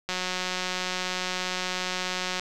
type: click train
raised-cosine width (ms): 0.2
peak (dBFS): -12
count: 423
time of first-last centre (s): 0.09-2.396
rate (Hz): 183
effects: none